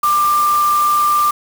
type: tone in noise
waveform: sine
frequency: 1188 Hz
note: D6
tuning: 20 cents sharp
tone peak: -11 dBFS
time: 0.03-1.31 s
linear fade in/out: 5 ms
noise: white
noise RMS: -27 dBFS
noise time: 0.03-1.31 s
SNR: +13 dB
effects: none